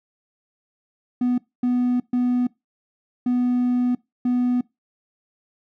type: tone bursts at uneven times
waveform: triangle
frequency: 247 Hz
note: B3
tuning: in tune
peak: -15 dBFS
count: 5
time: 1.21-1.38 / 1.63-2 / 2.13-2.47 / 3.26-3.95 / 4.25-4.61 s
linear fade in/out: 5 ms
effects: noise-tail reverb RT60 0.2 s tail -23 dB re dry + tanh soft clip ceiling -11 dBFS